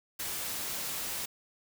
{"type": "noise", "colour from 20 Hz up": "white", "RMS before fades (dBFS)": -36, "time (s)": [0.19, 1.26], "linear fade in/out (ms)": 10, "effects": []}